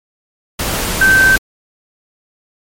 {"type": "tone in noise", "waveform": "sine", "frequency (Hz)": 1551, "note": "G6", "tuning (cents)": -19, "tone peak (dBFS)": -6, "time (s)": [1.01, 1.36], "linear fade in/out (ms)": 5, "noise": "pink", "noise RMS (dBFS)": -18, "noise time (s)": [0.59, 1.38], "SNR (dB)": 9, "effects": ["MP3 64 kbps"]}